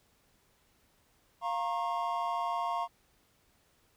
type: chord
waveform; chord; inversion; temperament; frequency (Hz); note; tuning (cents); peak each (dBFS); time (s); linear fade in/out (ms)
triangle; Bb minor; second; equal with one note detuned; 698.5 / 932.3 / 1085.3; F5 / Bb5 / Db6; 0 / 0 / -37; -33; 1.41-2.88; 50
effects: pink hiss -69 dBFS RMS until 3.96 s